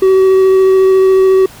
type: tone with vibrato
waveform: triangle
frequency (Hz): 380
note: F#4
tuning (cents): +46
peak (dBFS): -3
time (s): 0.02-1.46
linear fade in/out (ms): 5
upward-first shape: triangle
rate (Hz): 14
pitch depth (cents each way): 11
effects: pink hiss -36 dBFS RMS until 1.6 s